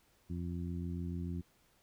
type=harmonic tone; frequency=86.8 Hz; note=F2; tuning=10 cents flat; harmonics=1 / 2 / 3 / 4; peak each=-39 / -40 / -45 / -50 dBFS; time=0.29-1.42 s; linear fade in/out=20 ms; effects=pink hiss -70 dBFS RMS until 1.82 s